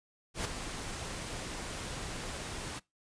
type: noise with ADSR envelope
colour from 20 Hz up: pink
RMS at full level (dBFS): -32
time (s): 0.34-2.8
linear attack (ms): 110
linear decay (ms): 7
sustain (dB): -8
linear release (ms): 22
effects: noise-tail reverb RT60 0.2 s tail -22 dB re dry + resampled to 22050 Hz